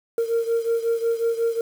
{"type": "beating tone pair", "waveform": "sine", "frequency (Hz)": [459.9, 465.4], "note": ["A#4", "A#4"], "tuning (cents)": [-23, -3], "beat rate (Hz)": 5.5, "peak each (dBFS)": [-20, -23], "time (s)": [0.18, 1.61], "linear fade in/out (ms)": 2, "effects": ["tanh soft clip ceiling -16 dBFS", "7-bit"]}